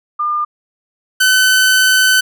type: tone pair in turn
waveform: sine / sawtooth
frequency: 1204 / 1516.9 Hz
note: D6 / F#6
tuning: +43 / +43 cents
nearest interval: major third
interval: 400 cents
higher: second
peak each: -14 / -5 dBFS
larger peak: second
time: 0.19-0.45 / 1.2-2.21 s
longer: second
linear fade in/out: 10 ms
effects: none